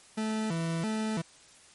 40% pulse tone with vibrato, 189.8 Hz, F#3, 44 cents sharp, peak -28 dBFS, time 0.17-1.22 s, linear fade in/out 10 ms, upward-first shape square, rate 1.5 Hz, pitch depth 240 cents each way, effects white hiss -56 dBFS RMS until 1.74 s + MP3 48 kbps

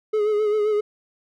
triangle tone with vibrato, 423 Hz, G#4, 32 cents sharp, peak -16 dBFS, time 0.13-0.81 s, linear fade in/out 10 ms, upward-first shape sine, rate 7.6 Hz, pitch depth 41 cents each way, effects none

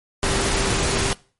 sine tone in noise, 392.4 Hz, G4, 2 cents sharp, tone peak -29 dBFS, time 0.23-1.13 s, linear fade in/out 0 ms, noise pink, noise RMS -21 dBFS, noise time 0.23-1.13 s, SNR -11 dB, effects noise-tail reverb RT60 0.4 s tail -22 dB re dry + MP3 48 kbps

